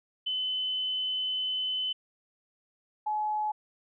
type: tone pair in turn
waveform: sine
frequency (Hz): 3030 / 850.3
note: F#7 / G#5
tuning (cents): +40 / +41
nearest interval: octave + minor seventh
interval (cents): 2199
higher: first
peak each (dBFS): -28 / -27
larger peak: second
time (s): 0.26-1.93 / 3.06-3.52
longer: first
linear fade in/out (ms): 10
effects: none